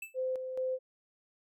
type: tone with exponential decay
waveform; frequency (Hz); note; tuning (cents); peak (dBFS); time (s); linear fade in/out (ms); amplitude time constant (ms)
square; 2637; E7; 0; -37; 0.02-0.17; 5; 31
type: tone with tremolo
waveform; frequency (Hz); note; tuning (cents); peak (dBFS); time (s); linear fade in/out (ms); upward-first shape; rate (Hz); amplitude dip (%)
sine; 516; C5; -24; -30; 0.14-0.79; 50; square; 2.3; 50
effects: none